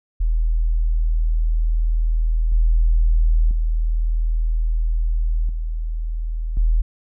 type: tone with level steps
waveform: sine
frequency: 40.23 Hz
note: E1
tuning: 41 cents flat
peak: -15 / -12 / -16 / -21 / -13 dBFS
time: 0.2-6.82 s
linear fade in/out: 10 ms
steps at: 2.52 / 3.51 / 5.49 / 6.57 s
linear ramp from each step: 2 ms
effects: none